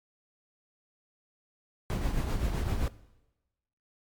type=noise with tremolo; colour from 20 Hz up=brown; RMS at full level=-27 dBFS; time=1.9-2.88 s; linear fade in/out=0 ms; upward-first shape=triangle; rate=7.7 Hz; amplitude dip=55%; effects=noise-tail reverb RT60 1.0 s tail -19 dB re dry + MP3 96 kbps